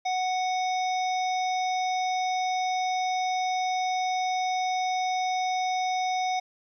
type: harmonic tone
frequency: 740 Hz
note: F#5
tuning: in tune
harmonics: 1 / 3 / 5 / 7 / 8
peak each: -25 / -35 / -39 / -42 / -43 dBFS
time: 0.05-6.4 s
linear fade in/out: 10 ms
effects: 11-bit